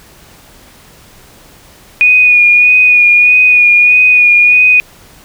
sine tone with vibrato, 2462 Hz, D#7, 19 cents flat, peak -3 dBFS, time 2.01-4.8 s, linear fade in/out 0 ms, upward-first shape sine, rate 1.6 Hz, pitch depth 25 cents each way, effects pink hiss -40 dBFS RMS until 5.24 s

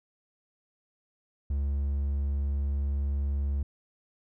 triangle tone, 70.2 Hz, C#2, 22 cents sharp, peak -24 dBFS, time 1.5-3.63 s, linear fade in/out 5 ms, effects none

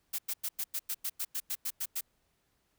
blue noise bursts, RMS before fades -34 dBFS, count 13, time 0.13-2.01 s, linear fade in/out 10 ms, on 56 ms, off 96 ms, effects pink hiss -75 dBFS RMS until 2.78 s

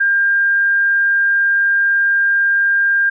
sine tone, 1601 Hz, G6, 36 cents sharp, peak -11 dBFS, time 0-3.1 s, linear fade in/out 10 ms, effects none

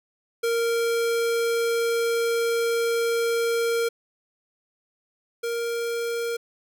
square tone pair in turn, 464.2 / 467.2 Hz, A#4 / A#4, -7 / +4 cents, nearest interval unison, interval 11 cents, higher second, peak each -22 / -26 dBFS, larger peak first, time 0.43-3.89 / 5.43-6.37 s, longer first, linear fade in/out 10 ms, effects none

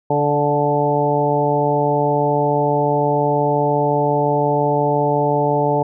harmonic tone with a mistuned harmonic, 145.6 Hz, D3, 15 cents flat, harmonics 1 / 2 / 3 / 4 / 5 / 6, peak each -22 / -24 / -20 / -21 / -23 / -20 dBFS, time 0.1-5.83 s, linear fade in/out 5 ms, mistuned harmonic 4, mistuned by +17 cents, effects none

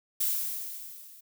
violet noise with level ramp, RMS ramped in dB -26 to -52 dBFS, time 0.2-1.21 s, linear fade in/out 10 ms, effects none

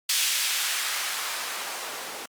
blue noise with band-pass filter sweep, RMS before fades -29 dBFS, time 0.09-2.26 s, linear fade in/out 5 ms, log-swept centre 3200 to 450 Hz, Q 0.79, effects Opus 48 kbps

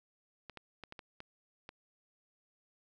clicks, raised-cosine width 0.3 ms, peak -30 dBFS, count 7, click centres 0.497 / 0.573 / 0.837 / 0.924 / 0.992 / 1.204 / 1.691 s, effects none

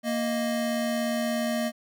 square tone pair together, 233.1 / 622.3 Hz, A#3 / D#5, 0 / 0 cents, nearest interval octave + perfect fourth, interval 1700 cents, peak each -28 / -30 dBFS, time 0.03-1.72 s, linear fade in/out 50 ms, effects none

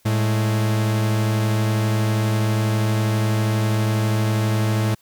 45% pulse tone pair together, 110 / 207.7 Hz, A2 / G#3, 0 / 0 cents, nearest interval major seventh, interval 1100 cents, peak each -18 / -27 dBFS, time 0.05-4.95 s, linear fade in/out 10 ms, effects white hiss -59 dBFS RMS until 5.01 s

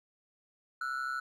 triangle ring-modulated tone, 1400 Hz, F6, 4 cents sharp, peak -28 dBFS, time 0.81-1.2 s, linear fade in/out 5 ms, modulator 66.2 Hz, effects none

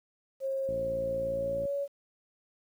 sine tone with pitch glide, 538 to 563.1 Hz, C5 to C#5, +48 to +27 cents, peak -29 dBFS, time 0.4-1.88 s, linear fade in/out 50 ms, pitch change +79 cents, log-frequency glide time 1.18-1.73 s
click train, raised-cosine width 3 ms, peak -29 dBFS, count 56, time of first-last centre 0.69-1.653 s, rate 57.1 Hz
effects high-pass 60 Hz 12 dB/octave + 10-bit

